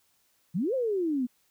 sine exponential two-way sweep, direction up then down, 151.8 to 547 to 237.5 Hz, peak -25 dBFS, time 0.54-1.27 s, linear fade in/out 20 ms, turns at 0.74 s, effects white hiss -69 dBFS RMS until 1.5 s

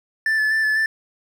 triangle tone with vibrato, 1749 Hz, A6, 11 cents flat, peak -15 dBFS, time 0.26-0.86 s, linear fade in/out 2 ms, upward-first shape square, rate 4 Hz, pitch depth 18 cents each way, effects none

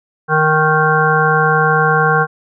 harmonic tone, 155.56 Hz, D#3, in tune, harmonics 1 / 3 / 5 / 7 / 9 / 10, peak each -17 / -17 / -17 / -17 / -17 / -17 dBFS, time 0.28-2.27 s, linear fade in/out 50 ms, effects none

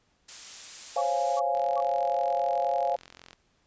blue noise, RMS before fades -38 dBFS, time 0.28-1.4 s, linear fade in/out 10 ms
sine chord, Db major seventh, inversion third, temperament equal, 523.3 / 554.4 / 698.5 / 830.6 Hz, C5 / Db5 / F5 / Ab5, 0 / 0 / 0 / 0 cents, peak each -32 / -31 / -27 / -30 dBFS, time 0.96-2.96 s, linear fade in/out 5 ms
sine tone bursts, 1129 Hz, C#6, 31 cents sharp, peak -33 dBFS, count 3, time 0.97-1.808 s, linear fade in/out 10 ms, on 46 ms, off 350 ms
click train, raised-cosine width 0.2 ms, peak -29 dBFS, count 79, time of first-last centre 1.55-3.331 s, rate 43.8 Hz
effects pink hiss -69 dBFS RMS until 3.66 s + resampled to 16000 Hz

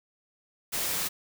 white noise, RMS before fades -30 dBFS, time 0.72-1.09 s, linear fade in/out 20 ms, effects none

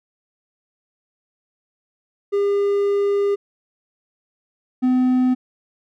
triangle tone pair in turn, 403 / 253.9 Hz, G4 / B3, +48 / +48 cents, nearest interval minor sixth, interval 800 cents, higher first, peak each -14 / -12 dBFS, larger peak second, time 2.32-3.36 / 4.82-5.35 s, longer first, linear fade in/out 20 ms, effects none

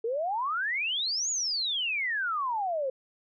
sine exponential two-way sweep, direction up then down, 436.6 to 6960 to 509 Hz, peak -27 dBFS, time 0.04-2.9 s, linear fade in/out 5 ms, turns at 1.3 s, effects none

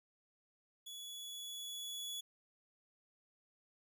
sawtooth tone with level ramp, 3397 Hz, G#7, 38 cents sharp, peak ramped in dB -44 to -38 dBFS, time 0.86-2.21 s, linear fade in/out 10 ms, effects none

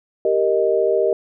sine chord, Eb major, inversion first, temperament equal, 392 / 466.2 / 622.3 Hz, G4 / Bb4 / Eb5, 0 / 0 / 0 cents, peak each -19 dBFS, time 0.25-1.13 s, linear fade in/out 2 ms, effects none

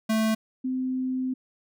square / sine tone pair in turn, 220 / 257.8 Hz, A3 / C4, 0 / -26 cents, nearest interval minor third, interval 274 cents, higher second, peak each -22 / -25 dBFS, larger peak first, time 0.09-0.35 / 0.64-1.34 s, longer second, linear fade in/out 10 ms, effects none

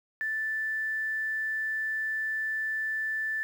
sine tone, 1760 Hz, A6, in tune, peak -28 dBFS, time 0.21-3.43 s, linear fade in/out 0 ms, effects 9-bit

